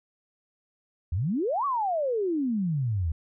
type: exponential two-way sweep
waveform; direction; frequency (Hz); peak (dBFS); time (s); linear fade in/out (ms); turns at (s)
sine; up then down; 75.3 to 1168 to 75.3; -24; 1.12-3.12; 5; 1.65
effects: none